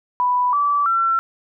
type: tone with pitch steps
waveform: sine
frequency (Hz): 989 / 1155.9 / 1351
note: B5 / D6 / E6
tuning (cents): +2 / -28 / +42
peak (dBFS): -15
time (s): 0.2-1.19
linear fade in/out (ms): 0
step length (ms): 330
effects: none